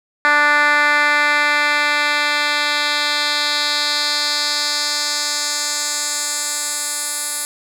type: tone with band-pass filter sweep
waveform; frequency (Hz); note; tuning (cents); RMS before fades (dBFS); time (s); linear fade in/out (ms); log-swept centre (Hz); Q
10% pulse; 294.2; D4; +3; -18; 0.25-7.45; 0; 1700 to 10000; 1.8
effects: none